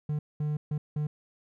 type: tone bursts at uneven times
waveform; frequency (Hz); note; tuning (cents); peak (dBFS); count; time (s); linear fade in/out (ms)
triangle; 150; D3; +37; -25; 4; 0.09-0.19 / 0.4-0.57 / 0.71-0.78 / 0.96-1.07; 5
effects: none